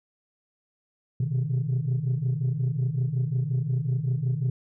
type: tone cluster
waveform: sine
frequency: 123 / 128.5 / 154.9 Hz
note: B2 / C3 / D#3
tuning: -7 / -31 / -7 cents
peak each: -26 / -25 / -28 dBFS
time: 1.2-4.5 s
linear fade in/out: 5 ms
effects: tanh soft clip ceiling -19 dBFS